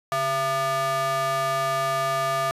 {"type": "ring-modulated tone", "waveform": "square", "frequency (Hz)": 267, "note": "C4", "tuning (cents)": 35, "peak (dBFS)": -20, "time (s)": [0.12, 2.51], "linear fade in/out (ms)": 0, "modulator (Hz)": 941, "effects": ["resampled to 32000 Hz"]}